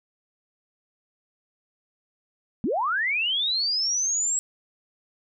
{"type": "linear sweep", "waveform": "sine", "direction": "up", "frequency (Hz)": [182.2, 7740], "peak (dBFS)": -22, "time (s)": [2.64, 4.39], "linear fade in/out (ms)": 0, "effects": []}